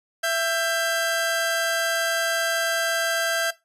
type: tone pair together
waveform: sawtooth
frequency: 667 / 1586.4 Hz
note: E5 / G6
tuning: +20 / +20 cents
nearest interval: octave + minor third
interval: 1500 cents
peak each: -21 dBFS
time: 0.23-3.51 s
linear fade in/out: 10 ms
effects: noise-tail reverb RT60 0.2 s tail -17 dB re dry + resampled to 32000 Hz